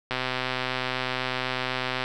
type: click train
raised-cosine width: 0.3 ms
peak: -11 dBFS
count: 248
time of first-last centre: 0.11-2.04 s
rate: 128 Hz
effects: none